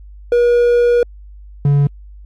triangle tone pair in turn, 480 / 142.7 Hz, B4 / D3, -49 / -49 cents, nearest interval octave + major sixth, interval 2100 cents, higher first, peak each -7 dBFS, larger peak neither, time 0.32-1.03 / 1.65-1.87 s, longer first, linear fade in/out 2 ms, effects added 50 Hz sine -34 dBFS peak until 2.25 s + AAC 64 kbps

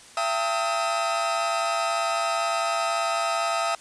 40% pulse tone cluster, 674 / 785 / 901 / 1270 Hz, E5 / G5 / A5 / D#6, +38 / +2 / +41 / +35 cents, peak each -26 / -31 / -33 / -26 dBFS, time 0.17-3.75 s, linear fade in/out 2 ms, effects white hiss -48 dBFS RMS until 3.8 s + resampled to 22050 Hz

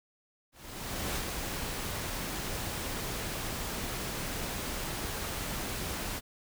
pink noise with ADSR envelope, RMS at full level -33 dBFS, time 0.52-6.21 s, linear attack 640 ms, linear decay 62 ms, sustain -3 dB, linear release 39 ms, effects none

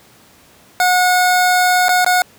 25% pulse tone with dropouts, 727 Hz, F#5, 31 cents flat, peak -7 dBFS, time 0.8-2.22 s, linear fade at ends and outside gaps 1 ms, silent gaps 1.884-1.891 / 2.046-2.063 s, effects pink hiss -47 dBFS RMS until 2.38 s + high-pass 100 Hz 12 dB/octave

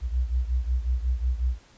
sine beating tone pair, 60.4 / 65.9 Hz, B1 / C2, -38 / +13 cents, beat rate 5.5 Hz, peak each -24 / -28 dBFS, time 0.01-1.59 s, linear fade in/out 50 ms, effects pink hiss -56 dBFS RMS until 1.77 s + resampled to 16000 Hz

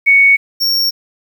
sine / square tone pair in turn, 2225 / 5512 Hz, C#7 / F8, +6 / -24 cents, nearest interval octave + major third, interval 1570 cents, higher second, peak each -5 / -12 dBFS, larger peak first, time 0.06-0.37 / 0.6-0.91 s, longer neither, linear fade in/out 20 ms, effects 7-bit

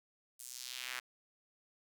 sawtooth tone with high-pass filter sweep, 125.9 Hz, B2, 34 cents sharp, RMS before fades -45 dBFS, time 0.39-1 s, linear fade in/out 10 ms, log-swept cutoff 9300 to 1600 Hz, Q 1.5, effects none

